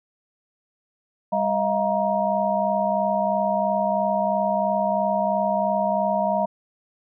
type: tone cluster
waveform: sine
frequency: 199.7 / 633 / 696 / 941 Hz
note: G3 / D#5 / F5 / A#5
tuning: +32 / +30 / -6 / +16 cents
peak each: -28 / -23 / -25 / -25 dBFS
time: 1.32-6.46 s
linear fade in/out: 10 ms
effects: none